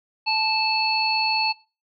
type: harmonic tone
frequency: 877 Hz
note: A5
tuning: 6 cents flat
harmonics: 1 / 3 / 5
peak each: -24 / -24 / -24 dBFS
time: 0.26-1.53 s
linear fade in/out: 20 ms
effects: noise-tail reverb RT60 0.3 s tail -19 dB re dry